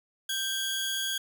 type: tone pair together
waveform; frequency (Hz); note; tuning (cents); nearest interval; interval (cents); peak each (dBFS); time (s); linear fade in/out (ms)
sawtooth; 1571 / 3333; G6 / G#7; +3 / +5; octave + minor second; 1302; -31 / -27; 0.29-1.18; 5
effects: none